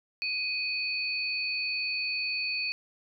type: tone pair together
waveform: sine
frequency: 2502 / 4464 Hz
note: D#7 / C#8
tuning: +9 / +11 cents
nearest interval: minor seventh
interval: 1002 cents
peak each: -30 / -33 dBFS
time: 0.22-2.72 s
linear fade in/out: 0 ms
effects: none